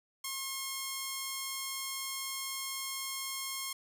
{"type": "tone", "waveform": "5% pulse", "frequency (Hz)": 1076, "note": "C6", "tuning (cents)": 48, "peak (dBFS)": -24, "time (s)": [0.24, 3.73], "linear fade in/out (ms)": 5, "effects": []}